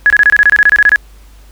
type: tone bursts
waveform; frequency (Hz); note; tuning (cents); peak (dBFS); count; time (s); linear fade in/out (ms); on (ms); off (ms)
sine; 1679; G#6; +18; -3; 14; 0.06-0.959; 0; 41; 25
effects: added 50 Hz sine -36 dBFS peak until 1.51 s + pink hiss -47 dBFS RMS until 1.51 s